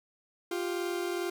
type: tone pair together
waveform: 40% pulse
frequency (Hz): 349.7 / 392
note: F4 / G4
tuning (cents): +2 / 0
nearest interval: major second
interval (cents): 198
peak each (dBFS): -31 / -36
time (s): 0.51-1.3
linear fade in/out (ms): 5
effects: none